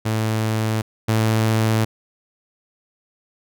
sawtooth tone pair in turn, 110 / 110.63 Hz, A2 / A2, 0 / +10 cents, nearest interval unison, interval 10 cents, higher second, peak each -15 / -12 dBFS, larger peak second, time 0.05-0.82 / 1.08-1.85 s, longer neither, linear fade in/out 10 ms, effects none

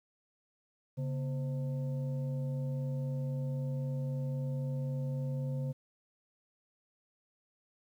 sine tone with frequency modulation, 138.59 Hz, C#3, in tune, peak -32 dBFS, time 0.97-5.73 s, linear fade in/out 20 ms, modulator 381 Hz, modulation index 0.51, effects 11-bit

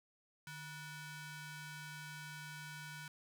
sawtooth ring-modulated tone, 812 Hz, G#5, 39 cents flat, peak -40 dBFS, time 0.47-3.08 s, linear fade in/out 2 ms, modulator 661 Hz, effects none

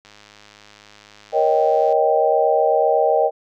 click train, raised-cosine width 0.2 ms, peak -27 dBFS, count 196, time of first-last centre 0.05-1.925 s, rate 104 Hz
sine chord, Eb dominant seventh, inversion second, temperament equal with one note detuned, 472.4 / 554.4 / 622.3 / 784 Hz, Bb4 / Db5 / Eb5 / G5, +23 / 0 / 0 / 0 cents, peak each -19 / -21 / -18 / -19 dBFS, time 1.32-3.31 s, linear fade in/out 50 ms
effects none

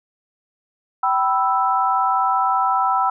sine chord, E minor, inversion first, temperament equal with one note detuned, 772.8 / 987.8 / 1318.5 Hz, G5 / B5 / E6, -25 / 0 / 0 cents, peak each -20 dBFS, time 1.03-3.1 s, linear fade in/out 5 ms, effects none

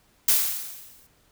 blue noise with exponential decay, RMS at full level -17 dBFS, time 0.28-1.07 s, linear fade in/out 5 ms, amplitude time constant 170 ms, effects pink hiss -62 dBFS RMS until 1.31 s

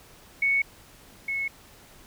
sine tone pair in turn, 2217 / 2192 Hz, C#7 / C#7, 0 / -20 cents, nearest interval unison, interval 20 cents, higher first, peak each -20 / -26 dBFS, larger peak first, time 0.42-0.62 / 1.28-1.48 s, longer neither, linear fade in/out 5 ms, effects pink hiss -52 dBFS RMS until 2.06 s

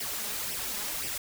white noise with flanger, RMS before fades -34 dBFS, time 0-1.18 s, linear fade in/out 5 ms, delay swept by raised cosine 0.36 to 4.96 ms, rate 1.9 Hz, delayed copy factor +0.65, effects none

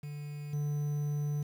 triangle tone with level steps, 146.83 Hz, D3, in tune, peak -36 / -28 dBFS, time 0.03-1.43 s, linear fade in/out 5 ms, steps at 0.53 s, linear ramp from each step 5 ms, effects 9-bit

